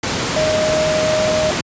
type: tone in noise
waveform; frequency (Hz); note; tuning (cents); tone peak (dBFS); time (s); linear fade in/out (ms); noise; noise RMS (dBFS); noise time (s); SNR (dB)
sine; 622.3; D#5; 0; -15; 0.36-1.51; 5; pink; -19; 0.03-1.61; +1
effects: high-pass 100 Hz 12 dB/octave + resampled to 16000 Hz